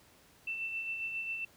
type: tone with tremolo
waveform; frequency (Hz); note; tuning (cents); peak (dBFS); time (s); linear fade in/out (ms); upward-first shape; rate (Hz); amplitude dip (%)
sine; 2674; E7; +24; -33; 0.47-1.45; 5; sine; 7.4; 40
effects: pink hiss -62 dBFS RMS until 1.56 s + high-pass 60 Hz 12 dB/octave